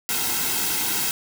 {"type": "noise with comb filter", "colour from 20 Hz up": "white", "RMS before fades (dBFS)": -24, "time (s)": [0.09, 1.11], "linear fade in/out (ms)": 0, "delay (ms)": 1.7, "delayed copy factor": -0.7, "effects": []}